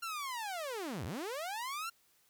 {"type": "linear two-way sweep", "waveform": "sawtooth", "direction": "down then up", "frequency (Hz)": [1396.9, 72.6, 1396.9], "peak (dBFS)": -34, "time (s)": [0.02, 1.9], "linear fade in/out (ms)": 10, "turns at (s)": 1.05, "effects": ["white hiss -70 dBFS RMS until 2.29 s"]}